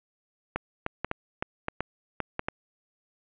clicks, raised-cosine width 0.5 ms, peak -13 dBFS, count 10, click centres 0.56 / 0.864 / 1.046 / 1.114 / 1.425 / 1.684 / 1.806 / 2.203 / 2.394 / 2.485 s, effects resampled to 8000 Hz + 9-bit

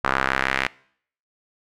sawtooth tone with band-pass filter sweep, 66.4 Hz, C2, 26 cents sharp, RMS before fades -23 dBFS, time 0.04-0.67 s, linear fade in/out 5 ms, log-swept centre 1300 to 2100 Hz, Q 2.2, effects noise-tail reverb RT60 0.6 s tail -23 dB re dry

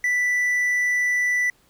triangle tone, 1975.5 Hz, B6, in tune, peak -17 dBFS, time 0.04-1.5 s, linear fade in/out 2 ms, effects pink hiss -60 dBFS RMS until 1.69 s

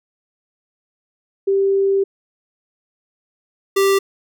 sine / square tone pair in turn, 392 / 392 Hz, G4 / G4, 0 / 0 cents, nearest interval unison, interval 0 cents, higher neither, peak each -13 dBFS, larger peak neither, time 1.47-2.04 / 3.76-3.99 s, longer first, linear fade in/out 10 ms, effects none

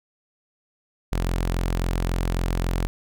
sawtooth tone, 43.65 Hz, F1, in tune, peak -18 dBFS, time 1.12-2.87 s, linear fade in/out 0 ms, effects none

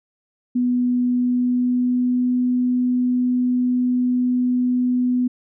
sine tone with pitch glide, 246.9 to 249 Hz, B3 to B3, 0 to +14 cents, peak -16 dBFS, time 0.55-5.28 s, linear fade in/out 10 ms, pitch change +14 cents, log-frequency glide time 1.09-2.34 s, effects none

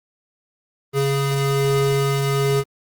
square tone pair together, 138.59 / 414.6 Hz, C#3 / G#4, 0 / -3 cents, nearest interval octave + perfect fifth, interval 1897 cents, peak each -20 / -21 dBFS, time 0.93-2.64 s, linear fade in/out 50 ms, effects Opus 32 kbps

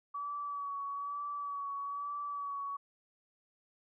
sine tone with vibrato, 1140 Hz, C#6, 48 cents sharp, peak -36 dBFS, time 0.14-2.77 s, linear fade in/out 10 ms, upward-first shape sine, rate 1.1 Hz, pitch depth 28 cents each way, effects none

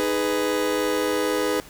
40% pulse chord, G# minor, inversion second, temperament just, 311.5 / 415.3 / 498.4 Hz, D#4 / G#4 / B4, +2 / 0 / +16 cents, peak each -26 / -25 / -24 dBFS, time 0-1.6 s, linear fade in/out 0 ms, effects pink hiss -45 dBFS RMS until 1.69 s

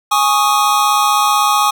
square chord, Ab suspended fourth, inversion none, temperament equal, 830.6 / 1108.7 / 1244.5 Hz, Ab5 / Db6 / Eb6, 0 / 0 / 0 cents, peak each -16 dBFS, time 0.11-1.71 s, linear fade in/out 10 ms, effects none

